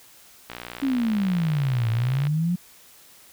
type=click train; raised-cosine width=0.3 ms; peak=-18 dBFS; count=107; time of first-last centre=0.5-2.27 s; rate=59.9 Hz
type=exponential two-way sweep; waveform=sine; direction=down then up; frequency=280 to 110 to 181.9 Hz; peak=-20 dBFS; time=0.82-2.56 s; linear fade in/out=10 ms; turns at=1.9 s
effects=white hiss -51 dBFS RMS until 3.32 s